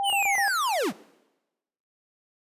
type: tone bursts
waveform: sine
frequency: 797 Hz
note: G5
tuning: 28 cents sharp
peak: -24 dBFS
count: 4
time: 0-0.481 s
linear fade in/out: 0 ms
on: 100 ms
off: 27 ms
type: linear sweep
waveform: square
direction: down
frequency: 3136 to 134.2 Hz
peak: -24 dBFS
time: 0.03-0.93 s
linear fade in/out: 50 ms
effects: noise-tail reverb RT60 1.0 s tail -21 dB re dry + resampled to 32000 Hz